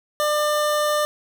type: tone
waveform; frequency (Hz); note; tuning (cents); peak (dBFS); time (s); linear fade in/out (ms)
25% pulse; 598; D5; +31; -15; 0.2-1.05; 0
effects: none